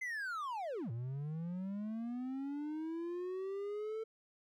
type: linear two-way sweep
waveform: triangle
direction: down then up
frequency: 2081 to 111.9 to 447.1 Hz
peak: -36 dBFS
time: 0.01-4.04 s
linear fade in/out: 10 ms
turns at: 0.91 s
effects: none